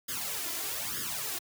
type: noise with flanger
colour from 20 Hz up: white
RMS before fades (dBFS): -35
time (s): 0.08-1.39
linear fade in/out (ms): 10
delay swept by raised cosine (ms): 0.59 to 2.99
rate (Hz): 1.1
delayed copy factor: +0.9
effects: high-pass 80 Hz 12 dB/octave